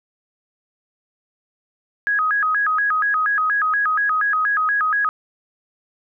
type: tone with vibrato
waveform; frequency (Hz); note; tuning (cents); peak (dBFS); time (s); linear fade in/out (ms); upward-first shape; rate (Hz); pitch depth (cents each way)
sine; 1445; F#6; -41; -16; 2.07-5.09; 0; square; 4.2; 240
effects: none